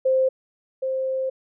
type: tone pair in turn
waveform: sine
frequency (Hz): 523.3 / 525.7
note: C5 / C5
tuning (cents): 0 / +8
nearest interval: unison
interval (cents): 8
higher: second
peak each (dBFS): -16 / -22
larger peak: first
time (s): 0.05-0.29 / 0.82-1.3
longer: second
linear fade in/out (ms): 10
effects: none